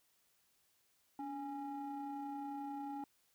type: ring-modulated tone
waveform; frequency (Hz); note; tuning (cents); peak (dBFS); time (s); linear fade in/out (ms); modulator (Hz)
triangle; 270.2; C#4; -44; -36; 1.19-3.04; 2; 556
effects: white hiss -75 dBFS RMS until 3.34 s